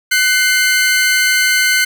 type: tone pair together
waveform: sawtooth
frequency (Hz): 1506.5 / 2100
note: F#6 / C7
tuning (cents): +31 / +6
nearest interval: tritone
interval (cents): 575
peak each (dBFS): -10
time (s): 0.11-1.85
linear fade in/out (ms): 10
effects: none

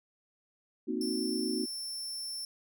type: chord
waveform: sine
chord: C half-diminished seventh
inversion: third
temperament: equal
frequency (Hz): 233.1 / 261.6 / 311.1 / 370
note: Bb3 / C4 / Eb4 / Gb4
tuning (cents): 0 / 0 / 0 / 0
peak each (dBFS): -36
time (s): 0.87-1.66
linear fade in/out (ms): 20
type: tone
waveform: sawtooth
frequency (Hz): 5380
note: E8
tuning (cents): +34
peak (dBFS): -34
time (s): 1.01-2.45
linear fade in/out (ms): 2
effects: none

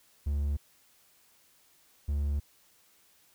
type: tone pair in turn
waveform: triangle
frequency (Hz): 72 / 72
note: D2 / D2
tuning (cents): -34 / -34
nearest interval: unison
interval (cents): 0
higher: neither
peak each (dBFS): -25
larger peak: neither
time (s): 0.26-0.57 / 2.08-2.4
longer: second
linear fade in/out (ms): 10
effects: white hiss -64 dBFS RMS until 3.34 s

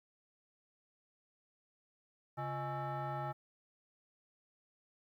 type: tone with frequency modulation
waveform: sine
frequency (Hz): 349.2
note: F4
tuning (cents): 0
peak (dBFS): -35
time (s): 2.37-3.33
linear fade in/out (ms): 20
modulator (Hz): 486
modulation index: 2
effects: tanh soft clip ceiling -34 dBFS + 12-bit

